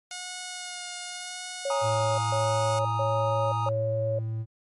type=tone with vibrato; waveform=5% pulse; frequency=722 Hz; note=F#5; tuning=43 cents flat; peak=-23 dBFS; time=0.11-2.79 s; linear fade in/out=2 ms; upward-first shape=sine; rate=0.89 Hz; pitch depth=16 cents each way
type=tone bursts; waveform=sine; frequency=554.4 Hz; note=C#5; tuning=in tune; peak=-26 dBFS; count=4; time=1.65-4.19 s; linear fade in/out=5 ms; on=530 ms; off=140 ms
type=chord; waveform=triangle; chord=Ab suspended second; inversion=none; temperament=just; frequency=830.6 / 934.4 / 1245.9 Hz; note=Ab5 / Bb5 / Eb6; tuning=0 / +4 / +2 cents; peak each=-31 / -29 / -29 dBFS; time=1.7-3.69 s; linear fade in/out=2 ms
type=tone with pitch glide; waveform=triangle; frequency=110 to 111.41 Hz; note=A2 to A2; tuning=0 to +22 cents; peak=-26 dBFS; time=1.81-4.46 s; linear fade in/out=50 ms; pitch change=+22 cents; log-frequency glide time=3.52-3.75 s
effects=MP3 48 kbps